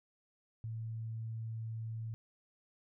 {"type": "tone", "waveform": "sine", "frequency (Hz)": 112.4, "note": "A2", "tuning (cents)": 37, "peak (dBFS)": -38, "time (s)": [0.64, 2.14], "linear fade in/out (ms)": 0, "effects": []}